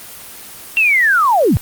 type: linear sweep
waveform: sine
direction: down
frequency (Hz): 2750 to 69.7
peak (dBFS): -9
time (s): 0.77-1.57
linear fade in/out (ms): 0
effects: white hiss -34 dBFS RMS until 1.61 s + Opus 24 kbps